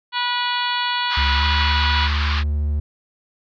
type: harmonic tone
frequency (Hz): 487.6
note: B4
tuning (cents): -22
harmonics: 2 / 3 / 4 / 5 / 6 / 7 / 8 / 9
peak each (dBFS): -23 / -27 / -30 / -31 / -28 / -28 / -32 / -30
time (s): 0.12-2.1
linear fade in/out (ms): 50
type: band-pass noise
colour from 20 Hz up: pink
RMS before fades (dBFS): -26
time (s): 1.09-2.44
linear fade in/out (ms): 50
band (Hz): 940 to 4600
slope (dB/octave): 48
type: tone with pitch glide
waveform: triangle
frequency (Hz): 69.3 to 73.85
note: C#2 to D2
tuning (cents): 0 to +10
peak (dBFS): -16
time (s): 1.17-2.8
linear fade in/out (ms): 5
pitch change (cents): +110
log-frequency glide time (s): 1.35-1.45
effects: none